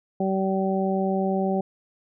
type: harmonic tone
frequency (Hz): 191.7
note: G3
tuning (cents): -38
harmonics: 1 / 2 / 3 / 4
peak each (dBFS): -24 / -27 / -29 / -29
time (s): 0.2-1.61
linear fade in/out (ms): 5
effects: none